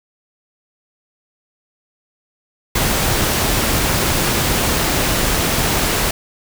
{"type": "noise", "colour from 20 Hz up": "pink", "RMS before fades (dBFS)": -17, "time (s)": [2.75, 6.11], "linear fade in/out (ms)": 5, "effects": []}